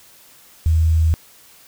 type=tone with quantisation; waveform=sine; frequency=80.5 Hz; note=E2; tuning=41 cents flat; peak=-12 dBFS; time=0.66-1.14 s; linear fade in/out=0 ms; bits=7; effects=white hiss -48 dBFS RMS until 1.67 s